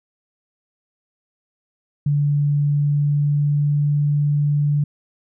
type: tone with pitch glide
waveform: sine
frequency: 145.1 to 146.11 Hz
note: D3 to D3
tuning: -21 to -9 cents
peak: -15 dBFS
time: 2.06-4.84 s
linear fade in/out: 5 ms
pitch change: +12 cents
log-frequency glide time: 2.62-3.91 s
effects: none